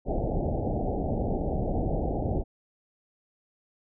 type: low-pass noise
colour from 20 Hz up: pink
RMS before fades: -28 dBFS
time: 0.05-2.44 s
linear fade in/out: 50 ms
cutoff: 800 Hz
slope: 96 dB/octave
effects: none